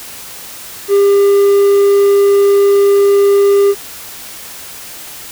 triangle tone, 400.4 Hz, G4, 37 cents sharp, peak -4 dBFS, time 0.88-3.75 s, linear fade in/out 50 ms, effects white hiss -30 dBFS RMS until 5.31 s

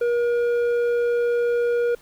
square tone with low-pass filter, 477 Hz, A#4, 40 cents sharp, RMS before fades -21 dBFS, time 0.01-1.95 s, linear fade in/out 5 ms, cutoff 1200 Hz, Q 0.68, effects pink hiss -53 dBFS RMS until 2.01 s

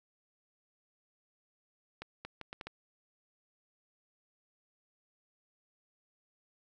accelerating click train, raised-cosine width 0.3 ms, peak -26 dBFS, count 6, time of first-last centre 2.02-2.67 s, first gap 230 ms, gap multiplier 0.71, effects none

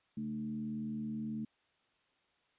sine tone with frequency modulation, 220 Hz, A3, in tune, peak -36 dBFS, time 0.17-1.45 s, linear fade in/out 5 ms, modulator 78.6 Hz, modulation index 0.61, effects white hiss -74 dBFS RMS until 2.58 s + resampled to 8000 Hz

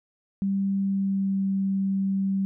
sine tone with pitch glide, 196 to 194.2 Hz, G3 to G3, 0 to -16 cents, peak -22 dBFS, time 0.42-2.45 s, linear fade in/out 0 ms, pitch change -16 cents, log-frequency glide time 0.77-1.41 s, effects none

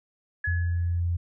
sine tone with exponential decay, 1694 Hz, G#6, 34 cents sharp, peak -25 dBFS, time 0.44-1 s, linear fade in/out 5 ms, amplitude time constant 120 ms
sine tone, 86.4 Hz, F2, 18 cents flat, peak -23 dBFS, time 0.47-1.17 s, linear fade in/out 10 ms
effects none

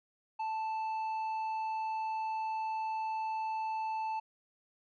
sine tone with tanh clipping, 880 Hz, A5, in tune, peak -34 dBFS, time 0.39-4.2 s, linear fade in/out 10 ms, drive 6 dB, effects none

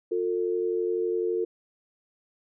sine tone pair together, 356.8 / 448.7 Hz, F4 / A4, +37 / +34 cents, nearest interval major third, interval 397 cents, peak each -27 dBFS, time 0.11-1.45 s, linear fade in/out 10 ms, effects none

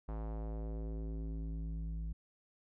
square tone with low-pass filter sweep, 54.5 Hz, A1, 16 cents flat, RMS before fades -40 dBFS, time 0.08-2.13 s, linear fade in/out 10 ms, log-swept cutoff 1000 to 130 Hz, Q 1.4, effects none

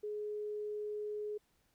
sine tone, 420 Hz, G#4, 19 cents sharp, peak -37 dBFS, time 0.03-1.38 s, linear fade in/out 10 ms, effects pink hiss -75 dBFS RMS until 1.74 s

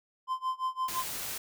triangle tone with tremolo, 1035 Hz, C6, 19 cents flat, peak -25 dBFS, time 0.27-1.04 s, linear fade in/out 50 ms, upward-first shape sine, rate 5.8 Hz, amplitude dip 95%
white noise, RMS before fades -37 dBFS, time 0.88-1.38 s, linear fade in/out 5 ms
effects none

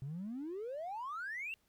triangle exponential sweep, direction up, 129.1 to 2795 Hz, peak -36 dBFS, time 0.02-1.54 s, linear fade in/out 0 ms, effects tanh soft clip ceiling -36 dBFS + pink hiss -75 dBFS RMS until 1.68 s

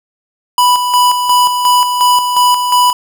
square tone with tremolo, 987.8 Hz, B5, in tune, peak -7 dBFS, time 0.58-2.93 s, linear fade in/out 2 ms, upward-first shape square, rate 2.8 Hz, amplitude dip 50%, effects none

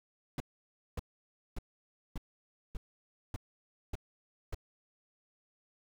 brown noise bursts, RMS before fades -36 dBFS, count 8, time 0.38-4.546 s, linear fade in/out 2 ms, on 22 ms, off 570 ms, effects none

